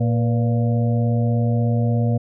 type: harmonic tone with a mistuned harmonic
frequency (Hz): 116.8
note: A#2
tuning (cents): +4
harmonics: 1 / 2 / 4 / 5 / 6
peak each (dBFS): -17 / -23 / -29 / -31 / -33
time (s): 0-2.18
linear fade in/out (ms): 10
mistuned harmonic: 4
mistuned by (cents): +60
effects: none